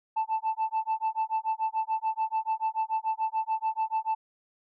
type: tone with tremolo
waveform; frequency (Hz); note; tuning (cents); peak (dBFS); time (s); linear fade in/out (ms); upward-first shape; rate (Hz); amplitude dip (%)
sine; 882; A5; +4; -21; 0.16-4.15; 10; sine; 6.9; 100
effects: tanh soft clip ceiling -22 dBFS